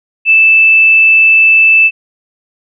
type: tone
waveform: sine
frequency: 2637 Hz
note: E7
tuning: in tune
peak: -3 dBFS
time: 0.25-1.91 s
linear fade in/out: 50 ms
effects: none